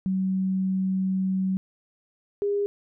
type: tone pair in turn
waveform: sine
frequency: 189.1 / 406 Hz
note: F#3 / G#4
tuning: +38 / -39 cents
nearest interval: octave + minor second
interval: 1323 cents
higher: second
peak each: -22 dBFS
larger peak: neither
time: 0.06-1.57 / 2.42-2.66 s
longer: first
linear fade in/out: 0 ms
effects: none